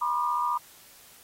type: tone cluster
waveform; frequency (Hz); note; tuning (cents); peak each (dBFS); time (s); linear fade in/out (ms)
sine; 971 / 1046 / 1206; B5 / C6 / D6; -30 / -1 / +46; -27 / -33 / -28; 0.01-0.58; 10
effects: white hiss -53 dBFS RMS until 1.23 s + AAC 48 kbps